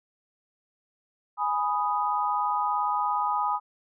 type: chord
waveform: sine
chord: G# minor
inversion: none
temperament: equal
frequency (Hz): 830.6 / 987.8 / 1244.5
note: G#5 / B5 / D#6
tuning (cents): 0 / 0 / 0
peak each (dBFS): -28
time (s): 1.37-3.6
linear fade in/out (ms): 50
effects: none